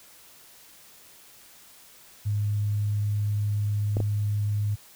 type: tone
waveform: sine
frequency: 103.83 Hz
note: G#2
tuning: in tune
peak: -23 dBFS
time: 2.25-4.76 s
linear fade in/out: 20 ms
type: clicks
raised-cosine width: 2 ms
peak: -16 dBFS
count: 2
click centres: 3.969 / 4.003 s
effects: white hiss -52 dBFS RMS until 4.95 s